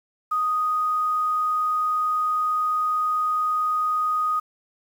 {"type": "tone", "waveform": "sine", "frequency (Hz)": 1244.5, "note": "D#6", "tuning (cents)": 0, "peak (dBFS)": -20, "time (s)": [0.31, 4.4], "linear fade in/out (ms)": 10, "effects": ["8-bit"]}